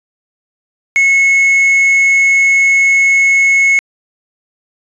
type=tone with quantisation; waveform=triangle; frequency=2188 Hz; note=C#7; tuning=23 cents flat; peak=-5 dBFS; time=0.96-3.79 s; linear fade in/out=0 ms; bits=5; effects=resampled to 22050 Hz